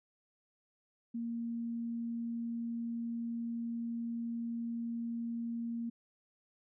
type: tone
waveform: sine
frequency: 232.9 Hz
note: A#3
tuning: 1 cent flat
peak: -35 dBFS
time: 1.14-5.9 s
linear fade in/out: 10 ms
effects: none